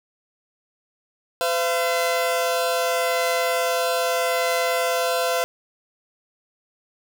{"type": "tone pair together", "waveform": "sawtooth", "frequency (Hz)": [509.8, 680], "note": ["C5", "F5"], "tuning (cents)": [-45, -46], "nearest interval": "perfect fourth", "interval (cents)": 499, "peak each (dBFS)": [-19, -19], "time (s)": [1.41, 5.44], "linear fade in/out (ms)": 0, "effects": []}